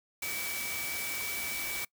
sine tone in noise, 2291 Hz, D7, 44 cents flat, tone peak -37 dBFS, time 0.22-1.85 s, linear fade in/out 5 ms, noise white, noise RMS -37 dBFS, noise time 0.22-1.85 s, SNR -3 dB, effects noise-tail reverb RT60 0.1 s tail -23 dB re dry

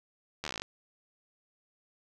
slowing click train, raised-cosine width 0.2 ms, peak -18 dBFS, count 12, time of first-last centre 0.44-0.62 s, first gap 12 ms, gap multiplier 1.06, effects none

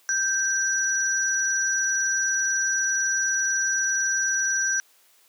sine tone pair together, 1568 / 5859 Hz, G6 / F#8, 0 / -18 cents, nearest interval octave + major seventh, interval 2282 cents, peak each -24 dBFS, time 0.09-4.8 s, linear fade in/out 0 ms, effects white hiss -59 dBFS RMS until 5.28 s + high-pass 400 Hz 12 dB/octave

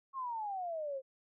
sine exponential sweep, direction down, 1100 to 518 Hz, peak -36 dBFS, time 0.13-1.02 s, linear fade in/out 50 ms, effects none

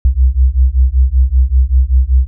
sine beating tone pair, 61.8 / 67 Hz, B1 / C2, +2 / +42 cents, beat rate 5.2 Hz, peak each -10 dBFS, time 0.05-2.27 s, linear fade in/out 0 ms, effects none

